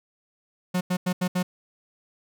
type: tone bursts at uneven times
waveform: 45% pulse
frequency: 181.1 Hz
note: F#3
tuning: 37 cents flat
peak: -22 dBFS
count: 5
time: 0.74-0.81 / 0.9-0.97 / 1.06-1.13 / 1.21-1.28 / 1.35-1.43 s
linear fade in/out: 10 ms
effects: none